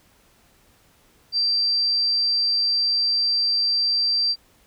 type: tone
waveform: sine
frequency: 4699 Hz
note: D8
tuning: in tune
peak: -18 dBFS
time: 1.32-4.36 s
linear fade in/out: 50 ms
effects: pink hiss -58 dBFS RMS until 4.66 s